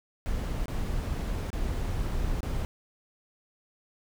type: noise with dropouts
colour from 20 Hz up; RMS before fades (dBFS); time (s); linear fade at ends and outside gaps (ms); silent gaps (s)
brown; -30; 0.26-2.65; 0; 0.657-0.682 / 1.503-1.53 / 2.406-2.431
effects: none